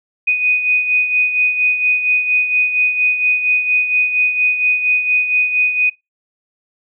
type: beating tone pair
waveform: sine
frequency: 2488 / 2492.3 Hz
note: D#7 / D#7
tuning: -1 / +2 cents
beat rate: 4.3 Hz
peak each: -13 / -21 dBFS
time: 0.27-5.9 s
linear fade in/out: 10 ms
effects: noise-tail reverb RT60 0.2 s tail -22 dB re dry